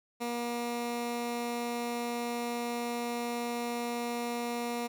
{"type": "tone", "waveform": "15% pulse", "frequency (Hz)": 238.3, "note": "A#3", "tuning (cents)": 38, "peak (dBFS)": -26, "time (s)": [0.2, 4.88], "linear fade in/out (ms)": 20, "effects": []}